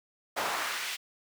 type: noise with high-pass filter sweep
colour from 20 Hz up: brown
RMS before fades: -33 dBFS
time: 0.36-0.97 s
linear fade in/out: 20 ms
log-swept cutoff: 730 to 2800 Hz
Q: 1.2
effects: none